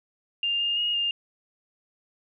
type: tone with pitch steps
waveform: sine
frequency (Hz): 2802 / 2820 / 2868 / 2811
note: F7 / F7 / F7 / F7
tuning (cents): +5 / +16 / +45 / +11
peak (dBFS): -23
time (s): 0.43-1.11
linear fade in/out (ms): 2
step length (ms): 170
effects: none